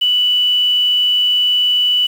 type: tone with quantisation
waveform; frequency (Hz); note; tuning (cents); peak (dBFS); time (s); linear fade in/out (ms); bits
sine; 2967; F#7; +4; -11; 0.01-2.07; 10; 6
effects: none